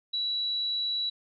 sine tone, 3923 Hz, B7, 12 cents flat, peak -27 dBFS, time 0.13-1.1 s, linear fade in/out 10 ms, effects none

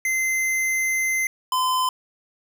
square tone pair in turn, 2070 / 1022.5 Hz, C7 / C6, -19 / -40 cents, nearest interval octave, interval 1221 cents, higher first, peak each -21 / -20 dBFS, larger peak second, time 0.05-1.27 / 1.52-1.89 s, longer first, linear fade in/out 2 ms, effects none

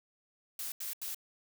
blue noise bursts, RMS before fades -39 dBFS, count 3, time 0.59-1.146 s, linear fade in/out 2 ms, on 130 ms, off 83 ms, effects none

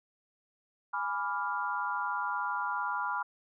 sine chord, G# diminished seventh, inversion none, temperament equal, 830.6 / 987.8 / 1174.7 / 1396.9 Hz, G#5 / B5 / D6 / F6, 0 / 0 / 0 / 0 cents, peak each -38 / -34 / -38 / -35 dBFS, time 0.93-3.23 s, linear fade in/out 10 ms, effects none

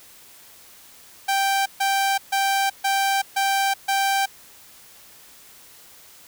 sawtooth tone bursts, 784 Hz, G5, in tune, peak -15 dBFS, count 6, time 1.28-4.26 s, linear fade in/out 10 ms, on 380 ms, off 140 ms, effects white hiss -48 dBFS RMS until 6.27 s

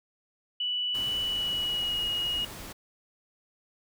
sine tone with pitch glide, 2960 to 2886 Hz, F#7 to F#7, 0 to -44 cents, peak -27 dBFS, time 0.6-2.45 s, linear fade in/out 5 ms, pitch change -44 cents, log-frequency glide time 1.22-2.01 s
pink noise, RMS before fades -42 dBFS, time 0.94-2.73 s, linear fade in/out 10 ms
effects none

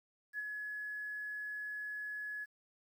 sine tone with ADSR envelope, 1694 Hz, G#6, 34 cents sharp, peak -35 dBFS, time 0.33-2.46 s, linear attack 57 ms, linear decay 23 ms, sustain -4 dB, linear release 29 ms, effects 11-bit

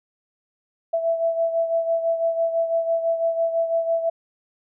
sine beating tone pair, 662 / 668 Hz, E5 / E5, +7 / +23 cents, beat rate 6 Hz, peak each -20 / -27 dBFS, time 0.93-4.1 s, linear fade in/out 10 ms, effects none

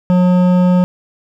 triangle tone with hard clipping, 180.5 Hz, F#3, 43 cents flat, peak -10 dBFS, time 0.1-0.84 s, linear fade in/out 0 ms, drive 15 dB, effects none

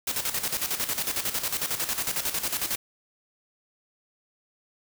white noise with tremolo, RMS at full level -27 dBFS, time 0.07-2.76 s, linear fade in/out 5 ms, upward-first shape square, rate 11 Hz, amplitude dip 65%, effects none

